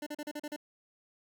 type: tone bursts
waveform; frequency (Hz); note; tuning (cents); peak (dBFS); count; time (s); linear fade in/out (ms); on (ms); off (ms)
25% pulse; 297.4; D4; +22; -33; 7; 0.02-0.563; 5; 45; 38
effects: none